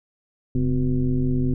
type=tone with frequency modulation; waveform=sine; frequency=138.59 Hz; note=C#3; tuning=in tune; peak=-18 dBFS; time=0.55-1.54 s; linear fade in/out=2 ms; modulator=116 Hz; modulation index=1.4; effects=none